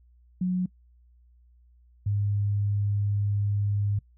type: tone pair in turn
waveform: sine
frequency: 182.5 / 102.04 Hz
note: F#3 / G#2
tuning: -24 / -30 cents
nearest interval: minor seventh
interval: 1006 cents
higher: first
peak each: -23 dBFS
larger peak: neither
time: 0.41-0.66 / 2.06-3.99 s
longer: second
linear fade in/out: 5 ms
effects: noise-tail reverb RT60 0.1 s tail -23 dB re dry + added 60 Hz sine -55 dBFS peak until 4.17 s